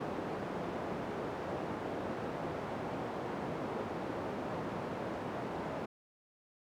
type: band-pass noise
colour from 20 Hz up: white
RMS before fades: -39 dBFS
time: 0-5.86 s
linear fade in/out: 10 ms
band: 120 to 680 Hz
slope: 12 dB/octave
effects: none